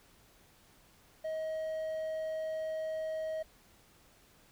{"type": "tone", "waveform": "triangle", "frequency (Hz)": 633, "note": "D#5", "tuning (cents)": 30, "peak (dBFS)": -32, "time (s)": [1.24, 3.43], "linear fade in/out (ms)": 10, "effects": ["pink hiss -63 dBFS RMS until 4.51 s"]}